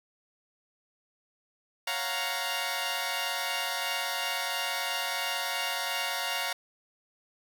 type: chord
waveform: 10% pulse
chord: Gb major seventh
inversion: second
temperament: equal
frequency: 554.4 / 698.5 / 740 / 932.3 Hz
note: Db5 / F5 / Gb5 / Bb5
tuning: 0 / 0 / 0 / 0 cents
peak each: -30 / -26 / -29 / -25 dBFS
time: 1.87-6.53 s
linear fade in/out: 5 ms
effects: none